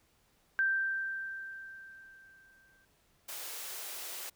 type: tone with exponential decay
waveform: sine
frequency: 1568 Hz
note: G6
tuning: in tune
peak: -25 dBFS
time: 0.59-2.85 s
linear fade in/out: 0 ms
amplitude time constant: 490 ms
type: high-pass noise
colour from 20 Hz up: white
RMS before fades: -42 dBFS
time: 3.28-4.3 s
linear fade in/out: 10 ms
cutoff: 340 Hz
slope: 48 dB/octave
effects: pink hiss -70 dBFS RMS until 4.35 s